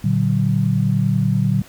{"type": "chord", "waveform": "sine", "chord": "Bb augmented", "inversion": "none", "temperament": "equal with one note detuned", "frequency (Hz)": [116.54, 146.83, 188.67], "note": ["Bb2", "D3", "F#3"], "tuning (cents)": [0, 0, 34], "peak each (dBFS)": -19, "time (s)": [0.04, 1.62], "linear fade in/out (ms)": 5, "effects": ["pink hiss -45 dBFS RMS until 1.68 s"]}